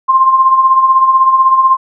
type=tone with tremolo; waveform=sine; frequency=1054 Hz; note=C6; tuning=12 cents sharp; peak=-3 dBFS; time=0.08-1.77 s; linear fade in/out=20 ms; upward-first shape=sine; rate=16 Hz; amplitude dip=55%; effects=none